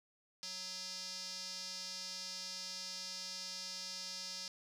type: tone with band-pass filter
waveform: square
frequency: 185.4 Hz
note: F#3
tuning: 4 cents sharp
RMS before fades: -45 dBFS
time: 0.43-4.48 s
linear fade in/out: 0 ms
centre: 5100 Hz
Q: 4.9
effects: none